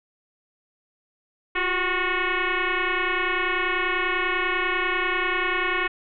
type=tone with frequency modulation; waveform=sine; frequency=380.1 Hz; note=F#4; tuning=47 cents sharp; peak=-21 dBFS; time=1.55-5.88 s; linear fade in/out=10 ms; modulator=365 Hz; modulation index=6.4; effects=none